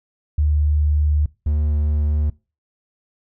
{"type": "tone pair in turn", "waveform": ["sine", "triangle"], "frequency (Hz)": [74.7, 74.7], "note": ["D2", "D2"], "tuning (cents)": [30, 30], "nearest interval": "unison", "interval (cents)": 0, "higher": "neither", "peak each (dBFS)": [-14, -14], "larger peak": "neither", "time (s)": [[0.38, 1.26], [1.46, 2.3]], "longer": "first", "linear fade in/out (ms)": 5, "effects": ["noise-tail reverb RT60 0.3 s tail -22 dB re dry"]}